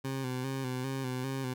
20% pulse tone with vibrato, 130.81 Hz, C3, in tune, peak -28 dBFS, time 0.04-1.54 s, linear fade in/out 10 ms, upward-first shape square, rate 2.5 Hz, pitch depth 45 cents each way, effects none

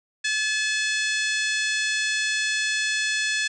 harmonic tone, 860 Hz, A5, 40 cents flat, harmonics 2 / 3 / 4 / 5 / 6 / 7 / 8 / 9 / 10, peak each -25 / -29 / -31 / -33 / -35 / -36 / -37 / -38 / -39 dBFS, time 0.24-3.48 s, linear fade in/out 10 ms, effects none

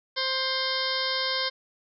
harmonic tone, 525 Hz, C5, 6 cents sharp, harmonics 1 / 2 / 3 / 4 / 6 / 7 / 8 / 9 / 10, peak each -34 / -34 / -34 / -34 / -34 / -34 / -34 / -34 / -34 dBFS, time 0.16-1.5 s, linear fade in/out 20 ms, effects none

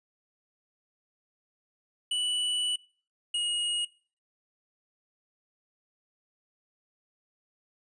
square tone pair in turn, 2960 / 2881 Hz, F#7 / F#7, 0 / -47 cents, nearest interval unison, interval 47 cents, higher first, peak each -27 dBFS, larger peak neither, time 2.11-2.76 / 3.34-3.85 s, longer first, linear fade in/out 5 ms, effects noise-tail reverb RT60 0.4 s tail -21 dB re dry + resampled to 22050 Hz

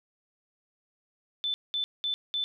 sine tone bursts, 3520 Hz, A7, in tune, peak -27 dBFS, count 4, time 1.44-2.44 s, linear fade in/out 0 ms, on 100 ms, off 200 ms, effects none

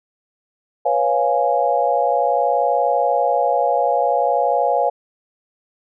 sine chord, C# dominant seventh, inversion third, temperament equal, 493.9 / 554.4 / 698.5 / 830.6 Hz, B4 / C#5 / E#5 / G#5, 0 / 0 / 0 / 0 cents, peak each -22 / -20 / -19 / -20 dBFS, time 0.85-4.9 s, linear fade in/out 10 ms, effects none

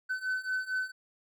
triangle beating tone pair, 1513 / 1517.4 Hz, F#6 / F#6, +38 / +43 cents, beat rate 4.4 Hz, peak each -33 / -31 dBFS, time 0.09-0.92 s, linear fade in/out 20 ms, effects none

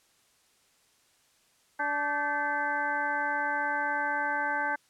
harmonic tone with a mistuned harmonic, 290.7 Hz, D4, 18 cents flat, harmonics 1 / 2 / 3 / 4 / 5 / 6 / 7, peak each -42 / -39 / -31 / -40 / -30 / -40 / -41 dBFS, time 1.79-4.76 s, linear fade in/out 10 ms, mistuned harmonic 5, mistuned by +110 cents, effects white hiss -66 dBFS RMS until 4.89 s + low-pass 10000 Hz 12 dB/octave

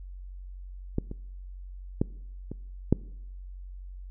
clicks, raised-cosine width 3 ms, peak -13 / -24 / -10 / -22 / -6 dBFS, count 5, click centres 0.984 / 1.114 / 2.015 / 2.516 / 2.926 s, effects noise-tail reverb RT60 0.8 s tail -23 dB re dry + added 46 Hz sine -39 dBFS peak until 4.1 s

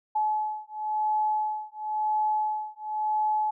sine beating tone pair, 855 / 855.96 Hz, A5 / A5, -50 / -48 cents, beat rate 0.96 Hz, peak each -28 dBFS, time 0.15-3.51 s, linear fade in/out 10 ms, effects none

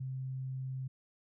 sine tone, 131.2 Hz, C3, 5 cents sharp, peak -36 dBFS, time 0-0.88 s, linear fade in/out 10 ms, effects none

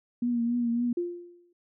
sine tone with vibrato, 237.8 Hz, A#3, 35 cents sharp, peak -24 dBFS, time 0.22-0.93 s, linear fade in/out 5 ms, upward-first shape triangle, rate 3.6 Hz, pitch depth 45 cents each way
sine tone with exponential decay, 349.2 Hz, F4, in tune, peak -24 dBFS, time 0.97-1.53 s, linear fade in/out 5 ms, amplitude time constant 120 ms
effects none

